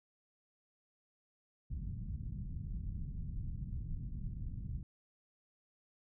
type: low-pass noise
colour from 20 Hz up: pink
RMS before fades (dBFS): -41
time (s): 1.7-4.83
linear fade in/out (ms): 2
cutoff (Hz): 170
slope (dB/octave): 24
effects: none